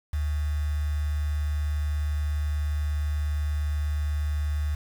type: tone with quantisation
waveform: sine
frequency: 74.3 Hz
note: D2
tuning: 21 cents sharp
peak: -24 dBFS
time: 0.13-4.75 s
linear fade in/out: 5 ms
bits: 7
effects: none